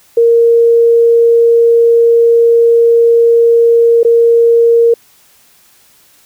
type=tone with dropouts; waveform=sine; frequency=465.4 Hz; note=A#4; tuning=3 cents flat; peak=-4 dBFS; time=0.17-4.94 s; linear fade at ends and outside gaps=5 ms; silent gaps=4.032-4.048 s; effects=white hiss -47 dBFS RMS until 6.25 s